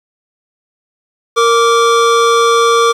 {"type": "tone pair together", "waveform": "square", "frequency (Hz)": [464.5, 1166], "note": ["A#4", "D6"], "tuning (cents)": [-6, -13], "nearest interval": "octave + major third", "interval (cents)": 1593, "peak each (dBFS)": -11, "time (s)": [1.36, 2.93], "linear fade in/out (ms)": 20, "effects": ["low-pass 7000 Hz 12 dB/octave", "7-bit"]}